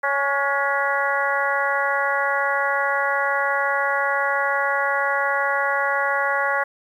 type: harmonic tone with a mistuned harmonic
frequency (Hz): 278.9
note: C#4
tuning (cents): +11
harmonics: 2 / 3 / 4 / 5 / 6 / 7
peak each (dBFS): -26 / -26 / -26 / -26 / -26 / -26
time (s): 0.03-6.64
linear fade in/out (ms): 10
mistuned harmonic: 5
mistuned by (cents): +40
effects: 9-bit

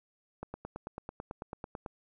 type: click train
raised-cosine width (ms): 1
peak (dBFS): -25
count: 14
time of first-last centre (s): 0.43-1.862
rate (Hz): 9.08
effects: none

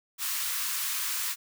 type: high-pass noise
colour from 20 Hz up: white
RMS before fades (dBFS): -31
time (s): 0.18-1.36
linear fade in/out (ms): 50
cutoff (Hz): 990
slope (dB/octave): 48
effects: none

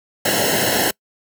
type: noise with comb filter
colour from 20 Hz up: pink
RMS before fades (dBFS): -18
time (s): 0.25-0.91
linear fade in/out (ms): 5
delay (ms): 0.84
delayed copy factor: -0.9
effects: noise-tail reverb RT60 0.1 s tail -26 dB re dry + high-pass 100 Hz 12 dB/octave

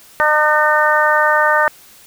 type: harmonic tone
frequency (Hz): 303.3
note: D#4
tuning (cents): -44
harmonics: 2 / 3 / 4 / 5 / 6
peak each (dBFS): -17 / -17 / -17 / -17 / -17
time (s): 0.2-1.68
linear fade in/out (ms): 0
effects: white hiss -44 dBFS RMS until 2.06 s

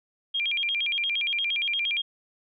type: tone with vibrato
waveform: sine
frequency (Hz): 2778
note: F7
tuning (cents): -10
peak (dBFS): -24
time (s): 0.34-2.02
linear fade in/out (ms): 10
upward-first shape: square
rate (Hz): 8.6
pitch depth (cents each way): 270
effects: none

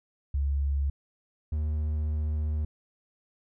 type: tone pair in turn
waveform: sine / triangle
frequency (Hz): 69.9 / 76.25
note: C#2 / D#2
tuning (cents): +15 / -34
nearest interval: major second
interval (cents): 151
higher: second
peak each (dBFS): -24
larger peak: neither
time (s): 0.34-0.9 / 1.52-2.65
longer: second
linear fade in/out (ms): 5
effects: none

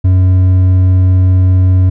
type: tone with hard clipping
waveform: triangle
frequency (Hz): 92.5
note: F#2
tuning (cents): 0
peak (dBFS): -6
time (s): 0.04-1.9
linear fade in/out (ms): 10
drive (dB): 7
effects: none

